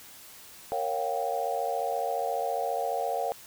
sine chord, G half-diminished seventh, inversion first, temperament equal with one note detuned, 466.2 / 554.4 / 709.4 / 784 Hz, Bb4 / Db5 / F5 / G5, 0 / 0 / +27 / 0 cents, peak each -34 / -33 / -31 / -33 dBFS, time 0.72-3.32 s, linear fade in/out 0 ms, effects white hiss -49 dBFS RMS until 3.46 s

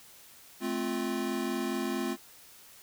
square chord, F major, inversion first, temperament equal with one note detuned, 217 / 261.6 / 349.2 Hz, A3 / C4 / F4, -24 / 0 / 0 cents, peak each -36 / -35 / -35 dBFS, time 0.6-2.17 s, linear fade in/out 50 ms, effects white hiss -54 dBFS RMS until 2.82 s

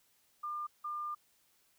sine tone bursts at uneven times, 1200 Hz, D6, 37 cents sharp, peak -36 dBFS, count 2, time 0.43-0.67 / 0.84-1.15 s, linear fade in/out 10 ms, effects white hiss -71 dBFS RMS until 1.78 s

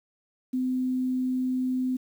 sine tone with quantisation, 255.7 Hz, C4, 40 cents flat, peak -24 dBFS, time 0.53-1.97 s, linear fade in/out 10 ms, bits 9, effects none

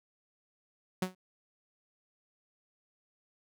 sawtooth tone with exponential decay, 185 Hz, F#3, in tune, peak -23 dBFS, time 1.02-1.15 s, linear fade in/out 5 ms, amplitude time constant 28 ms, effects none

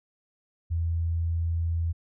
sine tone, 83.4 Hz, E2, 21 cents sharp, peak -24 dBFS, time 0.7-1.93 s, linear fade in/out 20 ms, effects none

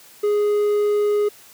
triangle tone, 415.3 Hz, G#4, in tune, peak -14 dBFS, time 0.23-1.29 s, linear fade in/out 10 ms, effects white hiss -47 dBFS RMS until 1.53 s + high-pass 80 Hz 12 dB/octave

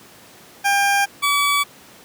20% pulse tone pair in turn, 800 / 1143.7 Hz, G5 / D6, +35 / -46 cents, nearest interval tritone, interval 619 cents, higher second, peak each -10 / -11 dBFS, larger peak first, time 0.64-1.06 / 1.22-1.64 s, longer neither, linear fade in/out 20 ms, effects pink hiss -45 dBFS RMS until 2.04 s + high-pass 150 Hz 12 dB/octave

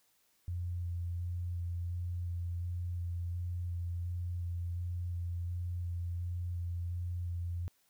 sine tone with vibrato, 87.31 Hz, F2, in tune, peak -34 dBFS, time 0.48-7.68 s, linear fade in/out 0 ms, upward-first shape square, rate 1.4 Hz, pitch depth 12 cents each way, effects white hiss -72 dBFS RMS until 7.89 s

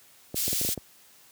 clicks, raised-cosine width 2 ms, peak -20 dBFS, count 7, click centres 0.344 / 0.48 / 0.53 / 0.614 / 0.649 / 0.689 / 0.777 s
white high-pass noise, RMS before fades -28 dBFS, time 0.35-0.75 s, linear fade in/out 20 ms, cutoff 3500 Hz, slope 12 dB/octave
effects white hiss -56 dBFS RMS until 1.31 s + high-pass 60 Hz 12 dB/octave

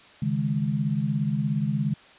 sine chord, C# suspended second, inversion none, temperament equal, 138.59 / 155.56 / 207.7 Hz, C#3 / D#3 / G#3, 0 / 0 / 0 cents, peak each -27 dBFS, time 0.22-1.94 s, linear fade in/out 5 ms, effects white hiss -51 dBFS RMS until 2.18 s + resampled to 8000 Hz

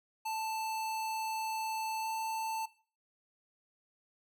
square tone with pitch glide, 882 to 887.6 Hz, A5 to A5, +4 to +15 cents, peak -35 dBFS, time 0.25-2.66 s, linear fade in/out 10 ms, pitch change +11 cents, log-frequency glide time 2.01-2.07 s, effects noise-tail reverb RT60 0.4 s tail -17 dB re dry

